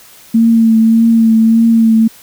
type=tone with vibrato; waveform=sine; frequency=226.1 Hz; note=A3; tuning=47 cents sharp; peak=-5 dBFS; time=0.34-2.08 s; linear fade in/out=10 ms; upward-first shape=triangle; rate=1.7 Hz; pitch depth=29 cents each way; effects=white hiss -40 dBFS RMS until 2.22 s